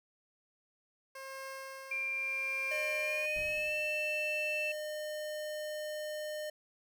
15% pulse tone with tremolo, 535 Hz, C5, 38 cents sharp, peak -35 dBFS, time 1.15-3.26 s, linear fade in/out 5 ms, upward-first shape triangle, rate 0.78 Hz, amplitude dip 65%
sine tone with pitch glide, 2379 to 2655 Hz, D7 to E7, +22 to +12 cents, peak -33 dBFS, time 1.91-4.72 s, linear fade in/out 5 ms, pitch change +190 cents, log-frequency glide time 3-3.73 s
square tone, 608 Hz, D#5, 40 cents flat, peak -38 dBFS, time 2.71-6.5 s, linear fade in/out 5 ms
brown noise with exponential decay, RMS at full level -48 dBFS, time 3.36-4.42 s, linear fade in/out 1 ms, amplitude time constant 230 ms
effects none

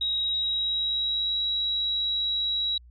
sine tone with pitch glide, 3813 to 3875 Hz, A#7 to B7, +38 to -34 cents, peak -24 dBFS, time 0.01-2.78 s, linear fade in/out 5 ms, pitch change +28 cents, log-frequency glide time 0.13-1.38 s, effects added 60 Hz sine -48 dBFS peak until 2.9 s

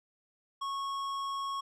sine tone with tanh clipping, 1100 Hz, C#6, 14 cents flat, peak -35 dBFS, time 0.61-1.61 s, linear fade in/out 10 ms, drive 13 dB, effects none

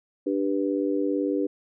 sine chord, G major, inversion second, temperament just, 294 / 392 / 490 Hz, D4 / G4 / B4, +2 / 0 / -14 cents, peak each -25 / -28 / -29 dBFS, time 0.26-1.47 s, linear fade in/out 10 ms, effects none

